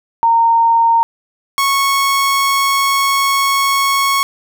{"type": "tone pair in turn", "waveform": ["sine", "sawtooth"], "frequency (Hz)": [921, 1102.6], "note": ["A#5", "C#6"], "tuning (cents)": [-21, -10], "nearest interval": "minor third", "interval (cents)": 311, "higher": "second", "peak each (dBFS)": -8, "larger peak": "neither", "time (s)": [[0.23, 1.03], [1.58, 4.23]], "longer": "second", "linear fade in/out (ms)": 0, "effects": []}